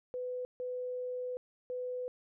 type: tone bursts at uneven times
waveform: sine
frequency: 500 Hz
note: B4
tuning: 21 cents sharp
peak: -35 dBFS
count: 3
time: 0.14-0.45 / 0.6-1.37 / 1.7-2.08 s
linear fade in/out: 0 ms
effects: none